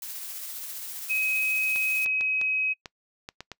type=noise with tremolo; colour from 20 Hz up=blue; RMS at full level=-36 dBFS; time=0.02-2.05 s; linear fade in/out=2 ms; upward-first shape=sine; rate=15 Hz; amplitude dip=25%
type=tone; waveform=sine; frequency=2540 Hz; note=D#7; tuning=35 cents sharp; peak=-23 dBFS; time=1.09-2.74 s; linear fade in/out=20 ms
type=clicks; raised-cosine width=0.2 ms; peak=-20 dBFS; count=8; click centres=1.76 / 2.061 / 2.21 / 2.414 / 2.858 / 3.289 / 3.406 / 3.517 s
effects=noise-tail reverb RT60 0.1 s tail -23 dB re dry